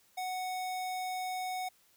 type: tone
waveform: square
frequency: 740 Hz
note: F#5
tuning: in tune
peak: -35 dBFS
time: 0.17-1.69 s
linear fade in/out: 10 ms
effects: white hiss -67 dBFS RMS until 1.96 s